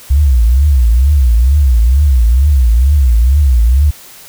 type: tone with vibrato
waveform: sine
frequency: 64.3 Hz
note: C2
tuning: 30 cents flat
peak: -5 dBFS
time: 0.1-3.91 s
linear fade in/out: 10 ms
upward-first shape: triangle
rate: 2.2 Hz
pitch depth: 290 cents each way
effects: white hiss -36 dBFS RMS until 4.28 s